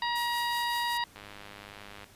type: harmonic tone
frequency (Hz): 952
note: A#5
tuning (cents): +36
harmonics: 1 / 2 / 3 / 4 / 5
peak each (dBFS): -30 / -34 / -40 / -37 / -40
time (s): 0.02-1.04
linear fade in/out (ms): 2
type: noise with tremolo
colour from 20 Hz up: blue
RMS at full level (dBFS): -40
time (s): 0.15-0.98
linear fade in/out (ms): 10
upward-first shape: sine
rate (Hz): 5.3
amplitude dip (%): 50
type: click train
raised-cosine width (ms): 0.3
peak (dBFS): -29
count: 91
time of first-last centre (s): 1.16-2.042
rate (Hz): 102
effects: pink hiss -56 dBFS RMS until 2.15 s + resampled to 32000 Hz